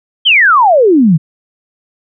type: exponential sweep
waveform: sine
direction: down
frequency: 3277 to 146.83 Hz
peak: -4 dBFS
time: 0.25-1.18 s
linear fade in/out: 20 ms
effects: none